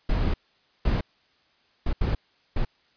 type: noise bursts at uneven times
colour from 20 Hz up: brown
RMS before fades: -23 dBFS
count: 5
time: 0.09-0.34 / 0.85-1.01 / 1.86-1.93 / 2.01-2.15 / 2.56-2.65 s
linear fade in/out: 5 ms
effects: white hiss -64 dBFS RMS until 2.96 s + resampled to 11025 Hz